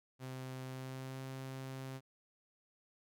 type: tone with pitch glide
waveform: sawtooth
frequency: 130 to 132.5 Hz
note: C3 to C3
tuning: -11 to +22 cents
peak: -39 dBFS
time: 0.19-2.01 s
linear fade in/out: 50 ms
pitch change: +33 cents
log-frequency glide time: 0.67-1.25 s
effects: none